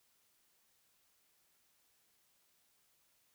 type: silence
effects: white hiss -74 dBFS RMS until 3.34 s